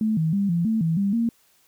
sine tone with pitch steps, 217.9 / 159.7 / 199.5 / 170.3 / 221.9 / 163.2 / 198.8 / 231.6 Hz, A3 / D#3 / G3 / F3 / A3 / E3 / G3 / A#3, -17 / +45 / +31 / -43 / +15 / -17 / +25 / -11 cents, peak -19 dBFS, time 0.01-1.29 s, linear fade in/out 2 ms, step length 160 ms, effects white hiss -61 dBFS RMS until 1.67 s

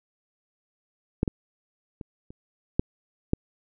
clicks, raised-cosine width 3 ms, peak -8 / -12 / -24 / -30 / -7 / -8 dBFS, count 6, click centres 1.231 / 1.278 / 2.012 / 2.305 / 2.795 / 3.334 s, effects none

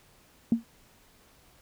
sine tone with exponential decay, 230.5 Hz, A#3, 19 cents flat, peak -15 dBFS, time 0.52-0.64 s, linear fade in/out 2 ms, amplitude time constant 25 ms, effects tanh soft clip ceiling -12 dBFS + pink hiss -60 dBFS RMS until 1.61 s

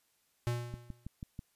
square tone with exponential decay, 120 Hz, B2, 49 cents flat, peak -29 dBFS, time 0.47-1.07 s, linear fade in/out 0 ms, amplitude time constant 130 ms
click train, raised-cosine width 5 ms, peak -29 dBFS, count 5, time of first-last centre 0.74-1.391 s, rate 6.14 Hz
effects white hiss -74 dBFS RMS until 1.55 s + resampled to 32000 Hz

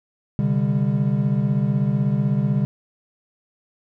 triangle chord, C suspended second, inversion none, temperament equal with one note detuned, 130.81 / 146.83 / 199.31 Hz, C3 / D3 / G3, 0 / 0 / +29 cents, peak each -20 dBFS, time 0.39-2.65 s, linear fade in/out 0 ms, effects none

